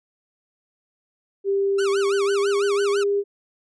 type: tone with pitch glide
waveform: sine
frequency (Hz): 395.1 to 402.9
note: G4 to G4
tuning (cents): +14 to +48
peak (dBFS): -18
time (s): 1.44-3.24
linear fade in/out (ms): 50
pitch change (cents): +34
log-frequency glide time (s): 1.84-2.66
type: tone with vibrato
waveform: sawtooth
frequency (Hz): 1291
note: E6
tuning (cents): -37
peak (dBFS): -24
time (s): 1.78-3.04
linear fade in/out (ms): 10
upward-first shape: sine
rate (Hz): 6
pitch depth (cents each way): 290
effects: resampled to 22050 Hz